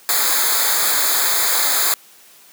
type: noise with comb filter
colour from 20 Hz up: white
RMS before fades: -17 dBFS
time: 0.09-1.94 s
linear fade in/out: 0 ms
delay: 0.35 ms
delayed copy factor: -0.95
effects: white hiss -47 dBFS RMS until 2.52 s + high-pass 200 Hz 12 dB/octave